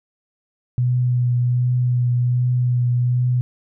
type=tone with vibrato; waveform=sine; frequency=123.47 Hz; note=B2; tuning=in tune; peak=-15 dBFS; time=0.78-3.41 s; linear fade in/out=0 ms; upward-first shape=triangle; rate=1.3 Hz; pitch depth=19 cents each way; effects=none